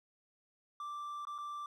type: tone with dropouts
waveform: triangle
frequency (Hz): 1174.7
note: D6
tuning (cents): 0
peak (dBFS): -38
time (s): 0.8-1.66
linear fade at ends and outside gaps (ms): 2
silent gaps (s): 1.252-1.27 / 1.381-1.385
effects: none